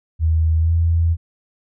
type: tone with pitch glide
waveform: sine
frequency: 80.3 to 83.28 Hz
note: E2 to E2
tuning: -45 to +18 cents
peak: -13 dBFS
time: 0.19-1.17 s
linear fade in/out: 50 ms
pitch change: +63 cents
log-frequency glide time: 0.59-0.72 s
effects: none